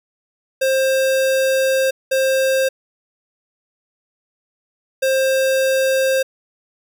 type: tone bursts at uneven times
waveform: square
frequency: 530 Hz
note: C5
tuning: 22 cents sharp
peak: -15 dBFS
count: 3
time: 0.61-1.91 / 2.11-2.69 / 5.02-6.23 s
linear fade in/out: 10 ms
effects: none

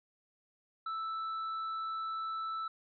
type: tone with tanh clipping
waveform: sine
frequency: 1318.5 Hz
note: E6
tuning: in tune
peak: -36 dBFS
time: 0.86-2.68 s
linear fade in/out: 5 ms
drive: 5 dB
effects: resampled to 11025 Hz

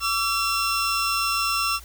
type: tone cluster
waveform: square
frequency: 1147 / 1343 / 2723 / 5340 Hz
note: D6 / E6 / F7 / E8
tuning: -41 / +32 / -44 / +22 cents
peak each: -28 dBFS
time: 0-1.8 s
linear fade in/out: 50 ms
effects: added 60 Hz sine -43 dBFS peak until 1.84 s + white hiss -48 dBFS RMS until 1.84 s

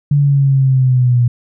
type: linear sweep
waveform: sine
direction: down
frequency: 145.2 to 119.8 Hz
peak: -8 dBFS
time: 0.11-1.28 s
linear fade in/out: 5 ms
effects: none

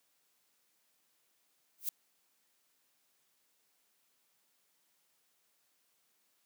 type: noise with exponential growth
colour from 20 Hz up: violet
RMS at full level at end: -30 dBFS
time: 1.78-1.89 s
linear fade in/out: 2 ms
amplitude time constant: 23 ms
effects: white hiss -75 dBFS RMS until 6.45 s + high-pass 150 Hz 12 dB/octave

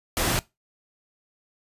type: noise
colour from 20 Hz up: pink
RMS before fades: -24 dBFS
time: 0.17-0.39 s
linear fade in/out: 0 ms
effects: noise-tail reverb RT60 0.2 s tail -20 dB re dry + resampled to 32000 Hz

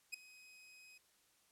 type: tone with ADSR envelope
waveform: sawtooth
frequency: 2521 Hz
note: D#7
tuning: 22 cents sharp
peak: -35 dBFS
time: 0.12-0.98 s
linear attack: 20 ms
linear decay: 6 ms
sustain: -20 dB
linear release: 6 ms
effects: white hiss -73 dBFS RMS until 1.51 s + low-pass 12000 Hz 12 dB/octave

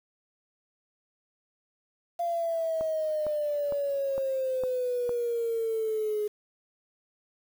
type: exponential sweep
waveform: sine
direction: down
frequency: 692 to 417.7 Hz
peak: -26 dBFS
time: 2.19-6.28 s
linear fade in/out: 10 ms
type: click train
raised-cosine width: 1 ms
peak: -24 dBFS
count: 6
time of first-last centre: 2.81-5.093 s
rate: 2.19 Hz
effects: 8-bit

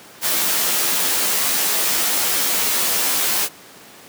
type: noise with comb filter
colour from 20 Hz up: white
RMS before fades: -19 dBFS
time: 0.21-3.49 s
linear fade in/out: 50 ms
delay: 13 ms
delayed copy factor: -0.95
effects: pink hiss -42 dBFS RMS until 4.08 s + high-pass 200 Hz 12 dB/octave

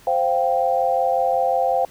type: chord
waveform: sine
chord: C suspended fourth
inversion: none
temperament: equal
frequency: 523.3 / 698.5 / 784 Hz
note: C5 / F5 / G5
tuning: 0 / 0 / 0 cents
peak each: -21 / -21 / -21 dBFS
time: 0.07-1.85 s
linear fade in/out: 2 ms
effects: pink hiss -49 dBFS RMS until 1.9 s

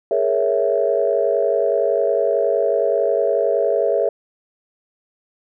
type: chord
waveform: sine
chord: A# half-diminished seventh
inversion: third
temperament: equal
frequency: 415.3 / 466.2 / 554.4 / 659.3 Hz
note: G#4 / A#4 / C#5 / E5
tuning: 0 / 0 / 0 / 0 cents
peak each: -21 / -21 / -20 / -20 dBFS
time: 0.11-4.09 s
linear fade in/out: 2 ms
effects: tanh soft clip ceiling -4 dBFS

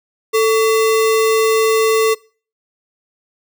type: tone with sample-and-hold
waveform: sine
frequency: 442.1 Hz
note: A4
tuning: 8 cents sharp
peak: -10 dBFS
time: 0.33-2.15 s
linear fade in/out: 20 ms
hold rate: 1575 Hz
effects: noise-tail reverb RT60 0.4 s tail -23 dB re dry

